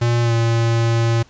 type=tone with pitch glide; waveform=square; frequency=118.5 to 115.59 Hz; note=A#2 to A#2; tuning=+29 to -14 cents; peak=-15 dBFS; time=0.01-1.23 s; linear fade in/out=10 ms; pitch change=-43 cents; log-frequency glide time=0.22-0.33 s; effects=pink hiss -51 dBFS RMS until 1.29 s + resampled to 16000 Hz